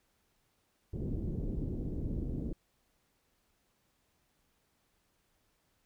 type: low-pass noise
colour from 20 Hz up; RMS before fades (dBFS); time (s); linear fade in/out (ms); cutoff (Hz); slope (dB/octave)
pink; -36; 0.93-2.53; 5; 370; 24
effects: pink hiss -75 dBFS RMS until 5.85 s